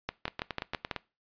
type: two click trains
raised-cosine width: 0.3 ms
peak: -15 / -17 dBFS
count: 6 / 7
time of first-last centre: 0.09-0.912 / 0.28-0.963 s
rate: 6.08 / 8.79 Hz
effects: noise-tail reverb RT60 0.3 s tail -21 dB re dry + resampled to 11025 Hz